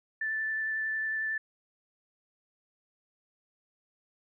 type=tone with vibrato; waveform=sine; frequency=1760 Hz; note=A6; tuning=in tune; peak=-29 dBFS; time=0.21-1.38 s; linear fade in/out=5 ms; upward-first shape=triangle; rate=11 Hz; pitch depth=12 cents each way; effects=none